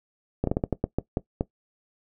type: slowing click train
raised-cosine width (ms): 2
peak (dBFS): -10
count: 10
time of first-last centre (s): 0.44-1.409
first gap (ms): 33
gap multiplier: 1.28
effects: noise-tail reverb RT60 0.1 s tail -18 dB re dry